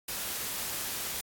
white noise, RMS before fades -35 dBFS, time 0.08-1.21 s, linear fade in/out 5 ms, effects AAC 64 kbps

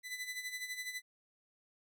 sawtooth tone with tremolo, 2000 Hz, B6, 21 cents sharp, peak -34 dBFS, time 0.03-1.02 s, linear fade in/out 50 ms, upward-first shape sine, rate 12 Hz, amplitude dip 65%, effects none

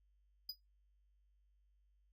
square tone with exponential decay, 4944 Hz, D#8, 12 cents flat, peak -38 dBFS, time 0.49-0.57 s, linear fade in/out 5 ms, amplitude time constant 16 ms, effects noise-tail reverb RT60 0.2 s tail -21 dB re dry + added 50 Hz sine -70 dBFS peak until 2.12 s

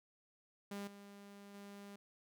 sawtooth tone with level steps, 201.2 Hz, G3, 45 cents sharp, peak -39 / -50 / -47 dBFS, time 0.71-1.96 s, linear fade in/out 5 ms, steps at 0.87 / 1.54 s, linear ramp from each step 5 ms, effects none

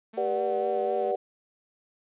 sawtooth tone with vibrato, 220 Hz, A3, in tune, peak -39 dBFS, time 0.13-1.12 s, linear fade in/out 10 ms, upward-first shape sine, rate 4 Hz, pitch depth 50 cents each way
sine chord, G major seventh, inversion none, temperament equal with one note detuned, 392 / 482.9 / 587.3 / 740 Hz, G4 / B4 / D5 / F#5, 0 / -39 / 0 / 0 cents, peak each -30 dBFS, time 0.17-1.16 s, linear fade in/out 10 ms
effects resampled to 8000 Hz + 10-bit

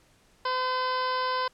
harmonic tone, 510 Hz, C5, 44 cents flat, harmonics 1 / 2 / 3 / 4 / 5 / 6 / 7 / 8 / 9 / 10, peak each -33 / -27 / -35 / -42 / -47 / -41 / -45 / -43 / -43 / -41 dBFS, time 0.45-1.48 s, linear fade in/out 5 ms, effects pink hiss -62 dBFS RMS until 1.53 s + low-pass 10000 Hz 12 dB/octave

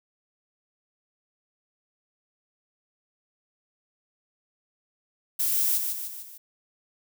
violet noise with echo, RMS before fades -25 dBFS, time 5.39-5.78 s, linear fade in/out 10 ms, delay 150 ms, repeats 4, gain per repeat -5 dB, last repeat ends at 6.38 s, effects none

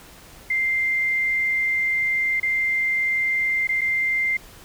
sine tone with dropouts, 2093 Hz, C7, in tune, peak -19 dBFS, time 0.5-4.37 s, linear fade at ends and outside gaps 5 ms, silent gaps 2.4-2.429 / 3.672-3.69 / 3.81-3.815 s, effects pink hiss -46 dBFS RMS until 4.64 s

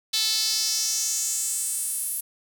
sawtooth tone with high-pass filter sweep, 438 Hz, A4, 8 cents flat, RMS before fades -26 dBFS, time 0.13-2.21 s, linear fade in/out 10 ms, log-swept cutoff 4000 to 11000 Hz, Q 3.6, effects none

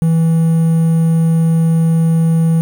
triangle tone with quantisation, 163.8 Hz, E3, 11 cents flat, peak -7 dBFS, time 0.02-2.61 s, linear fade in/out 0 ms, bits 6, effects none

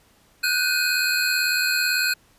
square tone cluster, 1463 / 1541 / 2504 / 4220 Hz, F#6 / G6 / D#7 / C8, -20 / -30 / +10 / +14 cents, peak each -26 dBFS, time 0.43-2.14 s, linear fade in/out 10 ms, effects pink hiss -58 dBFS RMS until 2.38 s + resampled to 32000 Hz

